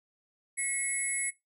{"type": "tone cluster", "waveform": "sine", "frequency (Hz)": [1964, 2189, 7900, 10740], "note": ["B6", "C#7", "B8", "E9"], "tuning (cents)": [-10, -22, 0, 31], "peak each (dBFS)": [-39, -35, -36, -32], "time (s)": [0.57, 1.31], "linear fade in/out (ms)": 20, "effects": ["noise-tail reverb RT60 0.2 s tail -20 dB re dry", "tanh soft clip ceiling -19 dBFS"]}